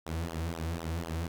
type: tone with flanger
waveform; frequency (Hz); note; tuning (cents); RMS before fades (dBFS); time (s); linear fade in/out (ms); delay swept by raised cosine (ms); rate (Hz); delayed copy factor
sawtooth; 82.5; E2; +2; -35; 0.06-1.28; 5; 0.42 to 5.02; 4; -0.9
effects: none